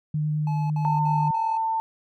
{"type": "tone with vibrato", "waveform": "sine", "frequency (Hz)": 151.8, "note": "D#3", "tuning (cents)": -42, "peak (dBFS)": -22, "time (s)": [0.14, 1.31], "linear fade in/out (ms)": 5, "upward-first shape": "triangle", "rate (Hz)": 9.4, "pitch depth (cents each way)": 10}
{"type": "tone bursts", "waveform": "triangle", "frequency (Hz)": 858, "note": "A5", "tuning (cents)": -44, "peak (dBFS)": -29, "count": 4, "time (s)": [0.47, 1.573], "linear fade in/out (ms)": 2, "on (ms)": 230, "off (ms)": 61}
{"type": "tone with pitch glide", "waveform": "sine", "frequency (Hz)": [902, 895.3], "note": ["A5", "A5"], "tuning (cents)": [43, 30], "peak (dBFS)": -22, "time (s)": [0.85, 1.8], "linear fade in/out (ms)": 0, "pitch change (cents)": -13, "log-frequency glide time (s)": [1.33, 1.59]}
{"effects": []}